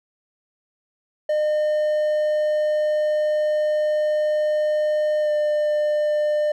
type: tone with pitch glide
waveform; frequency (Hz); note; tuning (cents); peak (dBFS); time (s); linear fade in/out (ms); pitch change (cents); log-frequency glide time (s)
triangle; 607 to 600.4; D#5 to D5; -43 to +38; -16; 1.29-6.52; 5; -19; 5.21-5.3
effects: none